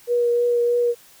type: tone with vibrato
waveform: sine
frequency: 479.3 Hz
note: A#4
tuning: 48 cents sharp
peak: -16 dBFS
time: 0.07-0.95 s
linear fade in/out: 50 ms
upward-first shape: triangle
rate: 3.2 Hz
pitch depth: 15 cents each way
effects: white hiss -50 dBFS RMS until 1.2 s